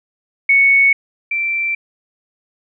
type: tone pair in turn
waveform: sine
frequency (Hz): 2217 / 2345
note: C#7 / D7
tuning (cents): 0 / -3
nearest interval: minor second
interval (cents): 97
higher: second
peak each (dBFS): -8 / -16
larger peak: first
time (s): 0.49-0.93 / 1.31-1.75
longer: neither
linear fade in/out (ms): 5
effects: none